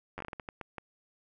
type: slowing click train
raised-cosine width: 0.5 ms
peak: -24 dBFS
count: 11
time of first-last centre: 0.18-0.782 s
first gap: 10 ms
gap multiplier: 1.37
effects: none